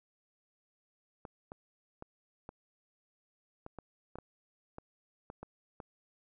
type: clicks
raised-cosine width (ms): 1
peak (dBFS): -30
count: 12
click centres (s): 1.252 / 1.519 / 2.024 / 2.491 / 3.664 / 3.787 / 4.156 / 4.186 / 4.784 / 5.301 / 5.43 / 5.802
effects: none